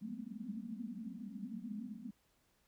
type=band-pass noise; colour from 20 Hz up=white; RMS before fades=-45 dBFS; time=0.01-2.11 s; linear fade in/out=10 ms; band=190 to 250 Hz; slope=96 dB/octave; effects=pink hiss -75 dBFS RMS until 2.67 s